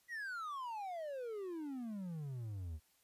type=exponential sweep; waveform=triangle; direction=down; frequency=1970 to 74.1 Hz; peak=-39 dBFS; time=0.08-2.8 s; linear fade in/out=50 ms; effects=white hiss -73 dBFS RMS until 3.03 s + resampled to 32000 Hz